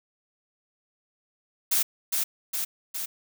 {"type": "noise with echo", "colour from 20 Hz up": "blue", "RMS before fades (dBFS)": -23, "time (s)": [1.71, 1.83], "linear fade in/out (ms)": 10, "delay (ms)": 410, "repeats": 3, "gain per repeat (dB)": -3, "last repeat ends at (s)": 3.06, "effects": []}